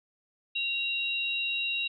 sine tone pair together, 2764 / 3824 Hz, F7 / A#7, -19 / +43 cents, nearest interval tritone, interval 562 cents, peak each -29 / -33 dBFS, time 0.55-1.88 s, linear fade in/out 10 ms, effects none

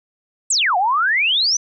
sine exponential two-way sweep, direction down then up, 8510 to 698.5 to 6130 Hz, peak -14 dBFS, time 0.5-1.57 s, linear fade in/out 5 ms, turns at 0.77 s, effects none

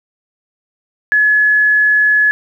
sine tone, 1702 Hz, G#6, 42 cents sharp, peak -8 dBFS, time 1.12-2.31 s, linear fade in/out 0 ms, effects 8-bit

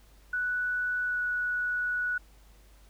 sine tone with pitch glide, 1480 to 1470.6 Hz, F#6 to F#6, 0 to -11 cents, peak -27 dBFS, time 0.33-2.18 s, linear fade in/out 5 ms, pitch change -11 cents, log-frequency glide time 1.04-1.2 s, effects added 50 Hz sine -54 dBFS peak until 2.89 s + pink hiss -62 dBFS RMS until 2.89 s

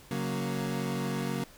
30% pulse chord, F# major, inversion second, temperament equal, 138.59 / 185 / 233.1 Hz, C#3 / F#3 / A#3, 0 / 0 / 0 cents, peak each -32 dBFS, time 0.11-1.44 s, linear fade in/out 2 ms, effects pink hiss -54 dBFS RMS until 1.57 s

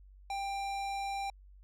sine tone with hard clipping, 791 Hz, G5, 15 cents sharp, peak -36 dBFS, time 0.3-1.3 s, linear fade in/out 2 ms, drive 16 dB, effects added 48 Hz sine -53 dBFS peak until 1.63 s

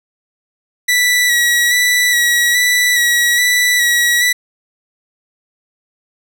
sawtooth tone with vibrato, 1946 Hz, B6, 26 cents flat, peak -7 dBFS, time 0.88-4.33 s, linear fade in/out 10 ms, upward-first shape square, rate 1.2 Hz, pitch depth 22 cents each way, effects none

